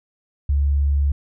sine tone, 70.9 Hz, C#2, 40 cents sharp, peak -15 dBFS, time 0.49-1.12 s, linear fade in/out 5 ms, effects none

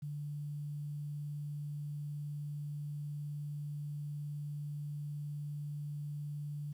sine tone, 146.83 Hz, D3, in tune, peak -38 dBFS, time 0.02-6.73 s, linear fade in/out 10 ms, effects 11-bit

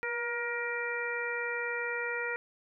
harmonic tone with a mistuned harmonic, 472.3 Hz, A#4, 23 cents sharp, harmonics 1 / 2 / 3 / 4 / 5, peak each -37 / -42 / -37 / -36 / -39 dBFS, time 0.03-2.36 s, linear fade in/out 0 ms, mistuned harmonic 1, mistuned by +29 cents, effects none

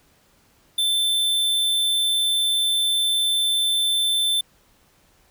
square tone, 3541 Hz, A7, 10 cents sharp, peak -19 dBFS, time 0.78-4.41 s, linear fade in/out 5 ms, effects pink hiss -59 dBFS RMS until 5.3 s

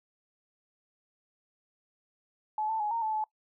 sine tone with pitch steps, 858 / 885 / 840 / 922 / 871 / 862 Hz, A5 / A5 / G#5 / A#5 / A5 / A5, -44 / +10 / +19 / -19 / -18 / -36 cents, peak -28 dBFS, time 2.58-3.24 s, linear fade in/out 2 ms, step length 110 ms, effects noise-tail reverb RT60 0.1 s tail -23 dB re dry

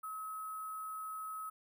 sine tone with sample-and-hold, 1284 Hz, E6, 46 cents flat, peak -40 dBFS, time 0.03-1.5 s, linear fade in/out 10 ms, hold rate 11025 Hz, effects none

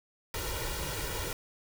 pink noise with comb filter, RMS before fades -35 dBFS, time 0.34-1.33 s, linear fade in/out 2 ms, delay 2.1 ms, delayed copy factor +0.7, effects none

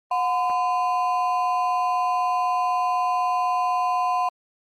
triangle ring-modulated tone, 872 Hz, A5, 16 cents flat, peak -15 dBFS, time 0.11-4.29 s, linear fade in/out 5 ms, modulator 146 Hz, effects Opus 32 kbps

